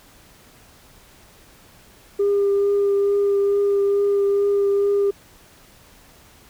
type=tone with vibrato; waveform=sine; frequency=401.6 Hz; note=G4; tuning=42 cents sharp; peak=-14 dBFS; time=2.19-5.11 s; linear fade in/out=10 ms; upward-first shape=triangle; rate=2.3 Hz; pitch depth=14 cents each way; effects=tanh soft clip ceiling -13 dBFS + pink hiss -50 dBFS RMS until 6.49 s